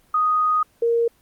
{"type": "tone pair in turn", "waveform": "sine", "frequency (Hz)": [1244.5, 466.2], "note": ["D#6", "A#4"], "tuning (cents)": [0, 0], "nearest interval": "octave + perfect fourth", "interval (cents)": 1700, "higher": "first", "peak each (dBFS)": -16, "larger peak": "neither", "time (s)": [[0.14, 0.63], [0.82, 1.08]], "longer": "first", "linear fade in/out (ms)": 5, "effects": ["pink hiss -59 dBFS RMS until 1.21 s", "Opus 24 kbps"]}